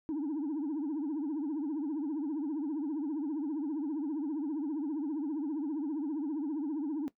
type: tone with vibrato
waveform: sine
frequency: 297 Hz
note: D4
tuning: 20 cents sharp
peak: -29 dBFS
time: 0.09-7.08 s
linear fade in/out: 0 ms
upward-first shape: triangle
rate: 15 Hz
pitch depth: 190 cents each way
effects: noise-tail reverb RT60 0.1 s tail -18 dB re dry + tanh soft clip ceiling -30 dBFS